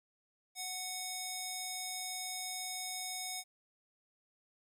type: tone with band-pass filter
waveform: square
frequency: 739 Hz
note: F#5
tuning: 2 cents flat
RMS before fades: -41 dBFS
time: 0.55-3.44 s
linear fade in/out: 50 ms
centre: 8100 Hz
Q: 0.81
effects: 11-bit